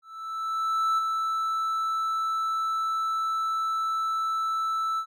triangle tone with ADSR envelope, 1318.5 Hz, E6, in tune, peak -19 dBFS, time 0.02-5.06 s, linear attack 960 ms, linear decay 16 ms, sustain -4 dB, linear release 75 ms, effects none

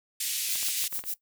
white band-pass noise, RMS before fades -31 dBFS, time 0.2-0.88 s, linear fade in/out 5 ms, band 2400 to 14000 Hz, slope 24 dB/octave
violet noise with tremolo, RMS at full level -31 dBFS, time 0.49-1.14 s, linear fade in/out 2 ms, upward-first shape sine, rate 6.9 Hz, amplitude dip 90%
clicks, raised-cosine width 0.3 ms, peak -26 dBFS, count 7, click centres 0.556 / 0.629 / 0.686 / 0.841 / 0.927 / 0.992 / 1.039 s
effects noise-tail reverb RT60 0.1 s tail -18 dB re dry

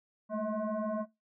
sine tone with frequency modulation, 207.7 Hz, G#3, in tune, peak -31 dBFS, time 0.29-1.06 s, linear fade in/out 50 ms, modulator 429 Hz, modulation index 1.8, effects noise-tail reverb RT60 0.2 s tail -19 dB re dry

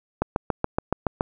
click train, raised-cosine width 1 ms, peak -7 dBFS, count 8, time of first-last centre 0.22-1.209 s, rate 7.08 Hz, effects none

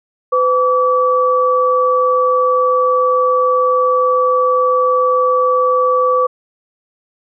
sine tone pair together, 506 / 1149.5 Hz, B4 / D6, +42 / -37 cents, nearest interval octave + major second, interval 1421 cents, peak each -13 dBFS, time 0.32-6.27 s, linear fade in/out 10 ms, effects none

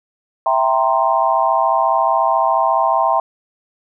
sine chord, C dominant seventh, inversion first, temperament equal, 659.3 / 784 / 932.3 / 1046.5 Hz, E5 / G5 / Bb5 / C6, 0 / 0 / 0 / 0 cents, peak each -18 dBFS, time 0.46-3.2 s, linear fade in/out 2 ms, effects none

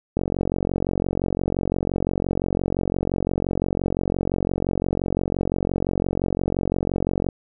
click train, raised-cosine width 2 ms, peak -9 dBFS, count 327, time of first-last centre 0.17-7.288 s, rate 45.8 Hz, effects none

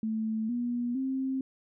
sine tone with pitch steps, 220 / 241.3 / 264.7 Hz, A3 / B3 / C4, 0 / -40 / +20 cents, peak -28 dBFS, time 0.03-1.41 s, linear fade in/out 2 ms, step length 460 ms, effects none

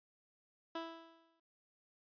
15% pulse tone with exponential decay, 329.6 Hz, E4, in tune, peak -32 dBFS, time 0.75-1.4 s, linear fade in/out 5 ms, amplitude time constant 140 ms, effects noise-tail reverb RT60 0.3 s tail -25 dB re dry + resampled to 11025 Hz

